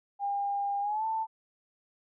sine tone with pitch glide, 804 to 887 Hz, G5 to A5, +44 to +14 cents, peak -28 dBFS, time 0.19-1.27 s, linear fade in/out 50 ms, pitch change +170 cents, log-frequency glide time 0.81-1.05 s, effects none

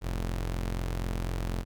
sawtooth tone pair together, 44.07 / 111.3 Hz, F1 / A2, +16 / +20 cents, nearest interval octave + major third, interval 1604 cents, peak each -26 / -36 dBFS, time 0.01-1.65 s, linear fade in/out 50 ms, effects none

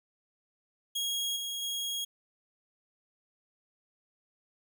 sawtooth tone with level steps, 3290 Hz, G#7, 17 cents flat, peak -27 / -31 / -29 dBFS, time 0.95-2.05 s, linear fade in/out 10 ms, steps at 1.36 / 1.62 s, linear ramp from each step 5 ms, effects none

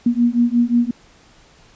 sine beating tone pair, 236 / 241.6 Hz, A#3 / B3, +22 / -38 cents, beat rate 5.6 Hz, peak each -16 dBFS, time 0.06-0.91 s, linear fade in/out 5 ms, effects pink hiss -50 dBFS RMS until 1.75 s + resampled to 16000 Hz

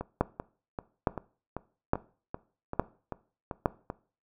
two click trains, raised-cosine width 1 ms, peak -20 / -9 dBFS, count 11 / 5, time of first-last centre 0.01-3.901 / 0.21-3.658 s, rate 2.57 / 1.16 Hz, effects noise-tail reverb RT60 0.4 s tail -19 dB re dry

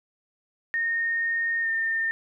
sine tone with pitch glide, 1842 to 1811.4 Hz, A#6 to A6, -21 to +50 cents, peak -23 dBFS, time 0.74-2.11 s, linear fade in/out 0 ms, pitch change -29 cents, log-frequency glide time 1.62-1.68 s, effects none

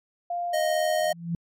sine tone with pitch glide, 699 to 705.9 Hz, F5 to F5, +1 to +18 cents, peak -26 dBFS, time 0.3-1.13 s, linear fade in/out 5 ms, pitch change +17 cents, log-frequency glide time 0.69-0.91 s
square tone, 622.3 Hz, D#5, in tune, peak -24 dBFS, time 0.53-1.13 s, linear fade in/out 10 ms
sine tone with exponential growth, 169.2 Hz, E3, 45 cents sharp, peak -22 dBFS, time 0.98-1.35 s, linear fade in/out 2 ms, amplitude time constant 79 ms
effects MP3 64 kbps

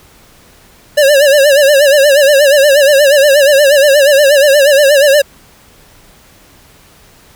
square tone with vibrato, 568 Hz, C#5, 42 cents sharp, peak -5 dBFS, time 0.97-5.22 s, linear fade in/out 10 ms, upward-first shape sine, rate 8.4 Hz, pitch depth 100 cents each way, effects pink hiss -43 dBFS RMS until 7.35 s

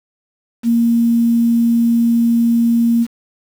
sine tone with quantisation, 233.1 Hz, A#3, in tune, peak -10 dBFS, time 0.63-3.07 s, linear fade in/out 50 ms, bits 6, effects none

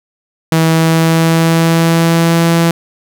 sawtooth tone with pitch glide, 162 to 167.42 Hz, E3 to E3, -30 to +27 cents, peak -4 dBFS, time 0.52-2.71 s, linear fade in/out 2 ms, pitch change +57 cents, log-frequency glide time 0.63-2.49 s, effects none

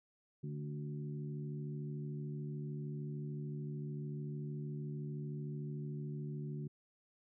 harmonic tone with a mistuned harmonic, 73.42 Hz, D2, in tune, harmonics 2 / 3 / 4 / 5, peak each -40 / -48 / -54 / -51 dBFS, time 0.43-6.68 s, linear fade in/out 10 ms, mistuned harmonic 4, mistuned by -44 cents, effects none

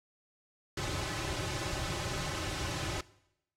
pink noise with comb filter, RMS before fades -35 dBFS, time 0.77-3.01 s, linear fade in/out 5 ms, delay 4.3 ms, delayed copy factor -1, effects noise-tail reverb RT60 0.8 s tail -20 dB re dry + low-pass 7000 Hz 12 dB/octave

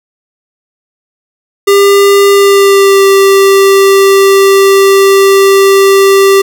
square tone with pitch glide, 400 to 391.5 Hz, G4 to G4, +35 to -2 cents, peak -3 dBFS, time 1.67-6.42 s, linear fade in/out 10 ms, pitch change -37 cents, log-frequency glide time 2.32-3.06 s, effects none

